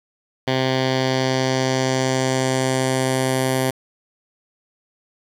10% pulse tone with low-pass filter sweep, 130.7 Hz, C3, 1 cent flat, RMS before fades -20 dBFS, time 0.47-3.71 s, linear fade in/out 10 ms, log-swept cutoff 3800 to 12000 Hz, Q 1.9, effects 7-bit

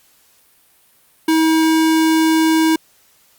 square tone, 320 Hz, D#4, 49 cents sharp, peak -12 dBFS, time 1.28-2.76 s, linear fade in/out 5 ms, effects white hiss -54 dBFS RMS until 3.38 s + Opus 48 kbps

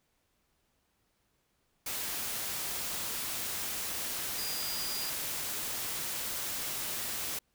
sine tone in noise, 4854 Hz, D#8, 44 cents flat, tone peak -38 dBFS, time 4.38-5.1 s, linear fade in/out 5 ms, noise white, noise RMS -36 dBFS, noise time 1.86-7.39 s, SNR -5 dB, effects pink hiss -75 dBFS RMS until 7.54 s

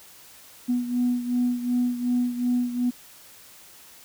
sine beating tone pair, 244.8 / 247.5 Hz, B3 / B3, -15 / +4 cents, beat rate 2.7 Hz, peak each -22 / -27 dBFS, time 0.68-2.91 s, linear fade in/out 20 ms, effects tanh soft clip ceiling -15 dBFS + white hiss -49 dBFS RMS until 4.04 s

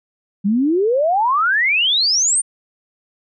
sine exponential sweep, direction up, 190 to 9260 Hz, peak -13 dBFS, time 0.44-2.42 s, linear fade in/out 20 ms, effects none

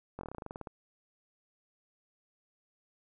slowing click train, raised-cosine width 1 ms, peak -27 dBFS, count 14, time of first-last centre 0.19-0.672 s, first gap 21 ms, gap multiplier 1.09, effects none

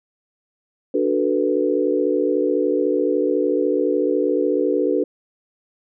sine chord, B minor seventh, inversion first, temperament equal, 293.7 / 370 / 440 / 493.9 Hz, D4 / F#4 / A4 / B4, 0 / 0 / 0 / 0 cents, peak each -22 dBFS, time 0.94-5.04 s, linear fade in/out 5 ms, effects none

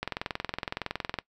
click train, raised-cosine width 0.3 ms, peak -14 dBFS, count 26, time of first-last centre 0.03-1.187 s, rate 21.6 Hz, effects noise-tail reverb RT60 0.1 s tail -20 dB re dry

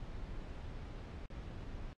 brown noise with dropouts, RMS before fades -45 dBFS, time 0-1.93 s, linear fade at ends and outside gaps 1 ms, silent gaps 1.258-1.301 s, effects low-pass 5000 Hz 12 dB/octave + AAC 48 kbps

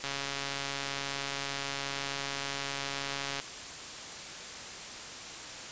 click train, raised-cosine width 0.2 ms, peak -17 dBFS, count 468, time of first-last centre 0.04-3.4 s, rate 139 Hz, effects white hiss -42 dBFS RMS until 5.71 s + resampled to 16000 Hz

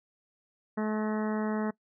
harmonic tone with a mistuned harmonic, 215 Hz, A3, 40 cents flat, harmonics 1 / 2 / 3 / 4 / 5 / 6 / 7 / 8 / 9, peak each -29 / -35 / -39 / -41 / -43 / -45 / -46 / -47 / -48 dBFS, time 0.77-1.71 s, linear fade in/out 10 ms, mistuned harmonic 9, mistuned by -34 cents, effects noise-tail reverb RT60 0.1 s tail -22 dB re dry

